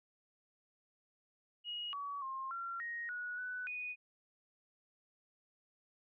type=tone with pitch steps; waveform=sine; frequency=2889 / 1134 / 1064 / 1370 / 1874 / 1462 / 1493 / 2478 Hz; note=F#7 / C#6 / C6 / F6 / A#6 / F#6 / F#6 / D#7; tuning=-42 / +39 / +29 / -34 / +9 / -21 / +15 / -8 cents; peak=-39 dBFS; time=1.64-3.96 s; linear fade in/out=50 ms; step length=290 ms; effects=none